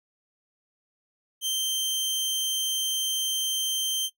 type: tone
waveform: sawtooth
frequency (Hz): 3134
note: G7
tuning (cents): -1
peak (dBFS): -22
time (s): 1.41-4.1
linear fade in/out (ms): 50
effects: noise-tail reverb RT60 0.1 s tail -17 dB re dry